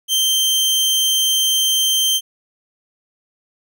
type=tone; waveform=sawtooth; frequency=3136 Hz; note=G7; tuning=in tune; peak=-11 dBFS; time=0.08-2.21 s; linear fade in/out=50 ms; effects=none